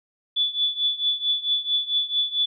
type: tone with tremolo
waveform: sine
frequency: 3457 Hz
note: A7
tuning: 31 cents flat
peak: -17 dBFS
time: 0.36-2.46 s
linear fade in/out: 10 ms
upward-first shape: triangle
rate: 4.5 Hz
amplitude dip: 90%
effects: none